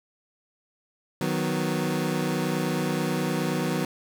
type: chord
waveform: 25% pulse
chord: B major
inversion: first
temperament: equal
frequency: 155.56 / 185 / 246.9 Hz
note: D#3 / F#3 / B3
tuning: 0 / 0 / 0 cents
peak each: -25 / -25 / -26 dBFS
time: 1.21-3.85 s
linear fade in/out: 2 ms
effects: none